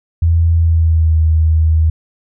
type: tone with pitch glide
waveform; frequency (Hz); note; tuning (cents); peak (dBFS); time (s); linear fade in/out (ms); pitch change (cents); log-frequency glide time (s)
sine; 83.2 to 79.58; E2 to D#2; +17 to +40; -8; 0.22-1.9; 5; -77; 0.56-1.17
effects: none